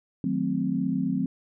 sine chord, D# diminished seventh, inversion none, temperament equal with one note detuned, 156.01 / 185 / 220 / 261.6 Hz, D#3 / F#3 / A3 / C4, +5 / 0 / 0 / 0 cents, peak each -33 / -28 / -31 / -27 dBFS, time 0.24-1.26 s, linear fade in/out 2 ms, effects none

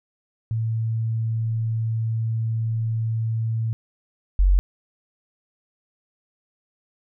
sine tone pair in turn, 112.6 / 46.64 Hz, A2 / F#1, +40 / +15 cents, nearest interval octave + minor third, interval 1525 cents, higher first, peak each -21 / -13 dBFS, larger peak second, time 0.51-3.73 / 4.39-4.59 s, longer first, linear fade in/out 0 ms, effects none

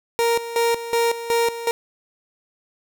30% pulse tone with tremolo, 466.2 Hz, A#4, in tune, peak -14 dBFS, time 0.19-1.71 s, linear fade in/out 0 ms, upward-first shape square, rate 2.7 Hz, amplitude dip 75%, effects none

